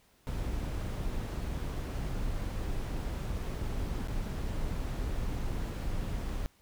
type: noise with dropouts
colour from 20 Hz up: brown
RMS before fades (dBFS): -34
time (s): 0.27-6.46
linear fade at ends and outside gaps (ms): 0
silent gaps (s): 4.074-4.084
effects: pink hiss -66 dBFS RMS until 6.61 s